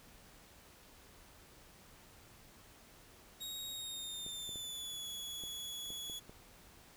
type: tone with pitch glide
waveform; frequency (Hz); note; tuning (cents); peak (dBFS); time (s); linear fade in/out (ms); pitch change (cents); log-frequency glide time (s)
sawtooth; 3773 to 3381; A#7 to G#7; +20 to +30; -39; 3.4-6.2; 20; -190; 3.71-5.08
type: clicks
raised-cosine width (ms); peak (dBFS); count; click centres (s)
2; -38; 7; 4.264 / 4.492 / 4.558 / 5.437 / 5.904 / 6.098 / 6.295
effects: pink hiss -60 dBFS RMS until 6.96 s